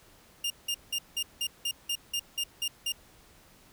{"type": "tone bursts", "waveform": "sawtooth", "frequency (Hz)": 2814, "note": "F7", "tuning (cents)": 12, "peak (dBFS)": -25, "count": 11, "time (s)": [0.44, 2.922], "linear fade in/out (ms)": 5, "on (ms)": 62, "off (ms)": 180, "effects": ["pink hiss -58 dBFS RMS until 3.72 s"]}